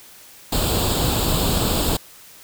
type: noise with comb filter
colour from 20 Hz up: pink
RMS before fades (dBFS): -20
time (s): 0.52-1.97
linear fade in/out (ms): 5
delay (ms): 0.25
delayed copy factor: +0.7
effects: white hiss -45 dBFS RMS until 2.43 s